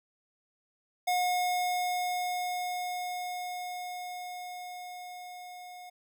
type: tone with level ramp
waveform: square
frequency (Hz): 722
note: F#5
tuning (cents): -43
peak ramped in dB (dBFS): -26 to -45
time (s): 1.07-5.9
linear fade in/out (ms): 10
effects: none